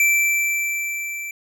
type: tone with level ramp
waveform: square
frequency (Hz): 2336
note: D7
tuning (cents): -10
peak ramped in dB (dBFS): -14 to -29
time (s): 0-1.31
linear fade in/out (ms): 2
effects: none